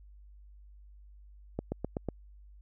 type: accelerating click train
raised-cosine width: 2 ms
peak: -19 dBFS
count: 5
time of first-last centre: 1.59-2.087 s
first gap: 130 ms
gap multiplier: 0.97
effects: added 50 Hz sine -51 dBFS peak until 2.61 s